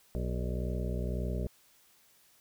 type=harmonic tone with a mistuned harmonic; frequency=61.74 Hz; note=B1; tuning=in tune; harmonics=1 / 2 / 3 / 4 / 6 / 7 / 8 / 9 / 10; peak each=-33 / -38 / -39 / -44 / -44 / -44 / -49 / -47 / -47 dBFS; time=0.15-1.47 s; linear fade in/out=0 ms; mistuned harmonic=9; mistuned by=+62 cents; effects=white hiss -64 dBFS RMS until 2.4 s